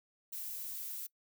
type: noise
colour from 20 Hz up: violet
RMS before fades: -42 dBFS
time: 0.32-1.07 s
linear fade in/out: 10 ms
effects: noise-tail reverb RT60 0.1 s tail -23 dB re dry